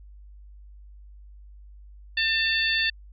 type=harmonic tone with a mistuned harmonic; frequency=897 Hz; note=A5; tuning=33 cents sharp; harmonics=2 / 3 / 4 / 5; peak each=-25 / -27 / -28 / -29 dBFS; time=2.17-2.9 s; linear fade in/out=5 ms; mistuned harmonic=4; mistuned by=-24 cents; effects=added 50 Hz sine -44 dBFS peak until 3.12 s